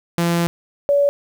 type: tone pair in turn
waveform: sawtooth / sine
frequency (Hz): 170.6 / 569.2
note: F3 / C#5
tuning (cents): -40 / +46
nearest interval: octave + major sixth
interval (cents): 2086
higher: second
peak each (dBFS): -12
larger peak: neither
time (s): 0.18-0.47 / 0.89-1.09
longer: first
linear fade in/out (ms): 0
effects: 8-bit